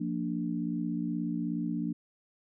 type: chord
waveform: sine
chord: Bb major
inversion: second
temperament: equal with one note detuned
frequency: 174.61 / 231.2 / 293.7 Hz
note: F3 / Bb3 / D4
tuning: 0 / -14 / 0 cents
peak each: -34 dBFS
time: 0-1.93 s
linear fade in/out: 10 ms
effects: none